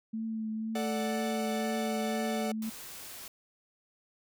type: tone with vibrato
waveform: sine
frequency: 220.8 Hz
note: A3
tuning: 6 cents sharp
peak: -32 dBFS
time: 0.13-2.7 s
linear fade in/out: 10 ms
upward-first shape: triangle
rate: 2 Hz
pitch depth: 25 cents each way
type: chord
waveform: 45% pulse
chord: D major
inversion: second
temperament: equal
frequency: 440 / 587.3 / 740 Hz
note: A4 / D5 / F#5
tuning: 0 / 0 / 0 cents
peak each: -37 dBFS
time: 0.75-2.52 s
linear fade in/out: 5 ms
type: noise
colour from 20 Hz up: white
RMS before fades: -45 dBFS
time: 2.62-3.28 s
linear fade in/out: 2 ms
effects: none